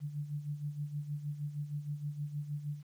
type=tone with tremolo; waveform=sine; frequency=146.83 Hz; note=D3; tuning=in tune; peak=-33 dBFS; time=0-2.83 s; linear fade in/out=50 ms; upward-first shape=sine; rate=6.4 Hz; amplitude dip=70%; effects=11-bit